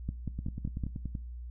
two click trains, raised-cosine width 5 ms, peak -24 / -21 dBFS, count 9 / 5, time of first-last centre 0.39-1.152 / 0.09-0.838 s, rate 10.5 / 5.35 Hz, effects noise-tail reverb RT60 0.4 s tail -20 dB re dry + added 60 Hz sine -39 dBFS peak until 1.5 s

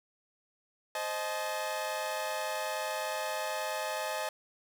sawtooth chord, A diminished, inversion first, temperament equal with one note detuned, 523.3 / 622.3 / 859.9 Hz, C5 / Eb5 / A5, 0 / 0 / -40 cents, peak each -36 / -32 / -33 dBFS, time 0.95-4.29 s, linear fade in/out 2 ms, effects none

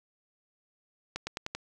accelerating click train, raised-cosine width 0.2 ms, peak -17 dBFS, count 5, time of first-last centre 1.16-1.55 s, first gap 110 ms, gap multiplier 0.92, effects none

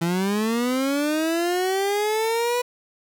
30% pulse linear sweep, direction up, 164.81 to 493.9 Hz, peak -18 dBFS, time 0.01-2.62 s, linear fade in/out 10 ms, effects none

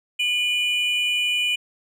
triangle tone pair together, 2440 / 2969 Hz, D#7 / F#7, -34 / +5 cents, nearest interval minor third, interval 339 cents, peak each -21 dBFS, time 0.19-1.56 s, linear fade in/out 10 ms, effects none

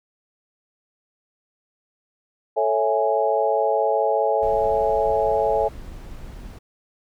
sine chord, A major seventh, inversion none, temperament equal, 440 / 554.4 / 659.3 / 830.6 Hz, A4 / C#5 / E5 / G#5, 0 / 0 / 0 / 0 cents, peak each -23 dBFS, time 2.56-5.69 s, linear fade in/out 20 ms
brown noise, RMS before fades -36 dBFS, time 4.42-6.59 s, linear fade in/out 10 ms
effects none

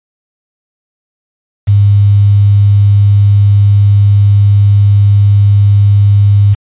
sine tone with quantisation, 101.4 Hz, G#2, 41 cents flat, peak -3 dBFS, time 1.67-6.55 s, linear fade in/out 20 ms, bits 5, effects resampled to 8000 Hz

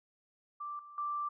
sine tone with level steps, 1174.7 Hz, D6, in tune, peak -38 / -49 / -33 dBFS, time 0.6-1.29 s, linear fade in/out 10 ms, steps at 0.79 / 0.98 s, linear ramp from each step 2 ms, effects none

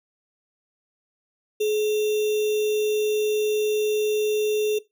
sine tone with sample-and-hold, 425.1 Hz, G#4, 40 cents sharp, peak -19 dBFS, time 1.6-4.79 s, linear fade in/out 10 ms, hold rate 3150 Hz, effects noise-tail reverb RT60 0.2 s tail -19 dB re dry

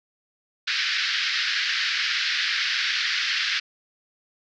pink band-pass noise, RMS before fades -25 dBFS, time 0.67-3.6 s, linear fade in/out 10 ms, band 1500 to 5200 Hz, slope 48 dB/octave, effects none

